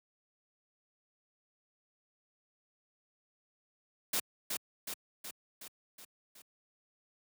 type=noise with echo; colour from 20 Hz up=white; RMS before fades=-32 dBFS; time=4.13-4.2 s; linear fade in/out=5 ms; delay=370 ms; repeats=6; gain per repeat=-4 dB; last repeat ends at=6.42 s; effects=high-pass 100 Hz 12 dB/octave